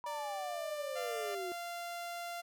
sine exponential sweep, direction down, 975 to 354 Hz, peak -39 dBFS, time 0.04-1.52 s, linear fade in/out 0 ms
sawtooth tone with pitch glide, 587.3 to 593.4 Hz, D5 to D5, 0 to +18 cents, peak -37 dBFS, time 0.06-1.35 s, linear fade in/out 5 ms, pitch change +18 cents, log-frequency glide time 0.37-0.56 s
sawtooth tone, 692 Hz, F5, 16 cents flat, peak -36 dBFS, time 0.95-2.42 s, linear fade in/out 20 ms
effects none

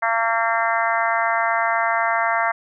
harmonic tone, 228.1 Hz, A#3, 37 cents flat, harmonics 3 / 4 / 5 / 6 / 7 / 8 / 9, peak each -23 / -24 / -25 / -26 / -26 / -27 / -28 dBFS, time 0.02-2.52 s, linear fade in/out 10 ms, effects none

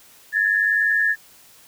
sine tone pair together, 1688.6 / 1789 Hz, G#6 / A6, +28 / +28 cents, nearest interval minor second, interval 100 cents, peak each -19 dBFS, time 0.32-1.16 s, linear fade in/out 50 ms, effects white hiss -50 dBFS RMS until 1.67 s

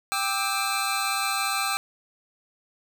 25% pulse tone cluster, 788 / 1185 / 1302 / 4116 Hz, G5 / D6 / E6 / C8, +9 / +15 / -22 / -29 cents, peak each -26 dBFS, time 0.12-1.77 s, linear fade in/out 0 ms, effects none

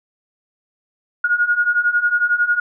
sine beating tone pair, 1431 / 1442 Hz, F6 / F#6, +42 / -45 cents, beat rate 11 Hz, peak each -19 / -16 dBFS, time 1.24-2.6 s, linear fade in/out 5 ms, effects none

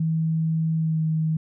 sine tone with pitch glide, 160.9 to 158.41 Hz, E3 to D#3, -42 to +31 cents, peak -20 dBFS, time 0-1.37 s, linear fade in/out 5 ms, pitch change -27 cents, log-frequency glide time 0.76-1.02 s, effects none

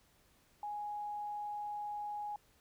sine tone, 830.6 Hz, G#5, in tune, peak -38 dBFS, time 0.63-2.36 s, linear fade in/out 2 ms, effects pink hiss -69 dBFS RMS until 2.6 s

